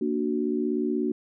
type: chord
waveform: sine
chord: Bb augmented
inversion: none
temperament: equal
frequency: 233.1 / 293.7 / 370 Hz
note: Bb3 / D4 / F#4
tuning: 0 / 0 / 0 cents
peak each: -28 dBFS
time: 0.01-1.12 s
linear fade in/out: 5 ms
effects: none